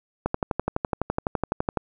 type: click train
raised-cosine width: 1 ms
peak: -9 dBFS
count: 19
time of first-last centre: 0.26-1.773 s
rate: 11.9 Hz
effects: none